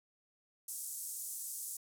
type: band-pass noise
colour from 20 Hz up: white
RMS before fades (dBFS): -43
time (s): 0.68-1.77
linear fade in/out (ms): 5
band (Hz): 7200 to 12000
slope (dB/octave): 24
effects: none